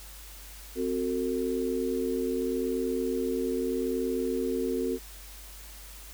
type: chord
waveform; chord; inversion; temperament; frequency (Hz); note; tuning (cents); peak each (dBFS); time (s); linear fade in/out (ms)
sine; F# diminished; second; equal with one note detuned; 261.6 / 370 / 450.8; C4 / F#4 / A4; 0 / 0 / +42; -31; 0.75-4.99; 50
effects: added 50 Hz sine -46 dBFS peak until 6.13 s + white hiss -48 dBFS RMS until 6.13 s